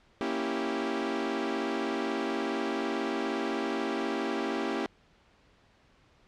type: chord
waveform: sawtooth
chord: A# diminished seventh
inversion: none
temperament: equal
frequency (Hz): 233.1 / 277.2 / 329.6 / 392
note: A#3 / C#4 / E4 / G4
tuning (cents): 0 / 0 / 0 / 0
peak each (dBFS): -32 / -31 / -31 / -30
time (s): 0.21-4.86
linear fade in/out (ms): 0
effects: pink hiss -63 dBFS RMS until 6.27 s + low-pass 4000 Hz 12 dB/octave